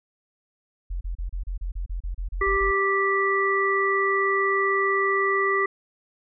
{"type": "tone bursts", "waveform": "sine", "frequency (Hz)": 43.65, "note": "F1", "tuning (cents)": 0, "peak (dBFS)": -26, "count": 13, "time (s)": [0.9, 2.714], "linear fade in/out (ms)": 10, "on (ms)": 110, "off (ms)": 32}
{"type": "harmonic tone", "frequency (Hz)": 392.1, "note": "G4", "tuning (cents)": 0, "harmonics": [1, 3, 5], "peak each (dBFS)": [-24, -24, -24], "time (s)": [2.41, 5.66], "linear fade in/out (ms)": 5}
{"effects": []}